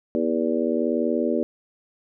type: harmonic tone with a mistuned harmonic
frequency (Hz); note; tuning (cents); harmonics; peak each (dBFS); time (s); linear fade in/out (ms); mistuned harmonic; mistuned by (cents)
80.7; E2; -36; 3 / 4 / 5 / 6 / 7; -25 / -26 / -27 / -28 / -28; 0.15-1.43; 0; 7; +47
effects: none